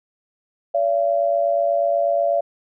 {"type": "tone pair together", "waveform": "sine", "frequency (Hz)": [571.8, 680], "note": ["D5", "F5"], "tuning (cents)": [-46, -46], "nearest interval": "minor third", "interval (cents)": 300, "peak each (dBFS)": -19, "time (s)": [0.74, 2.41], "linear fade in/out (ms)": 10, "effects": []}